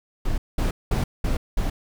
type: noise bursts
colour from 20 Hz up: brown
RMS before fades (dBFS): -22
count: 5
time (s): 0.25-1.7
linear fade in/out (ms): 5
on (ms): 130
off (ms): 200
effects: none